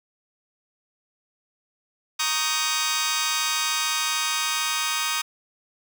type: chord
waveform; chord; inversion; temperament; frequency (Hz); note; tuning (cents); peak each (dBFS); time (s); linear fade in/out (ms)
10% pulse; Eb dominant seventh; second; just; 933.4 / 1120.1 / 1244.5 / 1555.6; Bb5 / Db6 / Eb6 / G6; +2 / +18 / 0 / -14; -22 / -22 / -18 / -22; 2.19-5.22; 10
effects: none